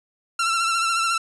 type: tone with vibrato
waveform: sawtooth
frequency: 1350 Hz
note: E6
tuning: 41 cents sharp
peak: -16 dBFS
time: 0.39-1.18 s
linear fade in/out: 5 ms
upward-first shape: sine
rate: 14 Hz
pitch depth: 39 cents each way
effects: resampled to 24000 Hz